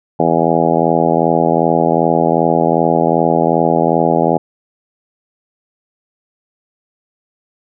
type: harmonic tone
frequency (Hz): 82.6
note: E2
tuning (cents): +4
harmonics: 2 / 3 / 4 / 5 / 6 / 7 / 8 / 9 / 10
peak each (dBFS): -19 / -19 / -19 / -19 / -19 / -19 / -19 / -19 / -19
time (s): 0.19-4.38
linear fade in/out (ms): 10
effects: none